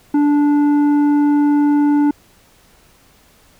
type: tone with tanh clipping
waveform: sine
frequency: 291.7 Hz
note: D4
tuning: 12 cents flat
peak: -12 dBFS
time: 0.14-2.11 s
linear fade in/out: 5 ms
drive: 8 dB
effects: pink hiss -51 dBFS RMS until 3.59 s

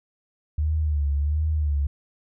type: tone with vibrato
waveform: sine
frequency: 74.4 Hz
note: D2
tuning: 23 cents sharp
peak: -20 dBFS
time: 0.58-1.87 s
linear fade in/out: 5 ms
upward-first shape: sine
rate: 1.4 Hz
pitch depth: 84 cents each way
effects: none

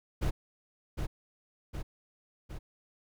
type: noise with echo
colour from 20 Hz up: brown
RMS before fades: -28 dBFS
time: 0.21-0.31 s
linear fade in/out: 20 ms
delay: 760 ms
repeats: 3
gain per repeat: -4 dB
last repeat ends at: 2.59 s
effects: none

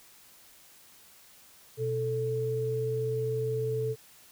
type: tone pair together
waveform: sine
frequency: 123.71 / 440 Hz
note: B2 / A4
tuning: +3 / 0 cents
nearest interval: octave + minor seventh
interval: 2197 cents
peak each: -32 / -29 dBFS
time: 1.77-3.96 s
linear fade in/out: 50 ms
effects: white hiss -56 dBFS RMS until 4.31 s

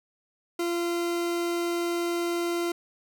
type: tone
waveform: 40% pulse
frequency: 343.9 Hz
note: F4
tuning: 27 cents flat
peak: -25 dBFS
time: 0.59-2.72 s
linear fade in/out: 5 ms
effects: none

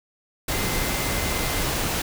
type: tone in noise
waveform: sine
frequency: 2069 Hz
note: C7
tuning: 20 cents flat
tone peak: -35 dBFS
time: 0.52-1.63 s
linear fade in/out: 5 ms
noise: pink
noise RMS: -25 dBFS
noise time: 0.48-2.02 s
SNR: -13 dB
effects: none

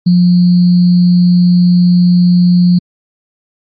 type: tone with sample-and-hold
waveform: sine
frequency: 177.5 Hz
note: F3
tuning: 28 cents sharp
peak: -4 dBFS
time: 0.06-2.79 s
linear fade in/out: 10 ms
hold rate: 4410 Hz
effects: MP3 32 kbps

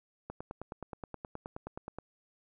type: click train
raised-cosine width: 1 ms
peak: -26 dBFS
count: 17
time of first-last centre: 0.3-1.986 s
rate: 9.49 Hz
effects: none

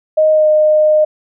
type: tone with pitch glide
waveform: sine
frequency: 622.3 to 613.4 Hz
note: D#5 to D#5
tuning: 0 to -25 cents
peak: -7 dBFS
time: 0.17-1.05 s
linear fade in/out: 10 ms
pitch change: -25 cents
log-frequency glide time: 0.31-0.48 s
effects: none

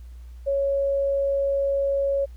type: tone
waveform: sine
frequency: 554.4 Hz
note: C#5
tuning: in tune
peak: -20 dBFS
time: 0.46-2.26 s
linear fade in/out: 20 ms
effects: added 60 Hz sine -38 dBFS peak until 2.36 s + pink hiss -62 dBFS RMS until 2.36 s

